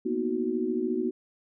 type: chord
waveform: sine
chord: B major seventh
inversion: third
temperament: equal with one note detuned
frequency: 233.1 / 246.9 / 316.2 / 370 Hz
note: A#3 / B3 / D#4 / F#4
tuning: 0 / 0 / +28 / 0 cents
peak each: -34 / -31 / -32 / -29 dBFS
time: 0.05-1.11 s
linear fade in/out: 10 ms
effects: none